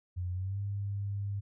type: tone with pitch glide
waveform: sine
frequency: 90 to 100.44 Hz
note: F#2 to G2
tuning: -47 to +43 cents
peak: -32 dBFS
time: 0.16-1.41 s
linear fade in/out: 20 ms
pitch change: +190 cents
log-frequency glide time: 0.32-0.59 s
effects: none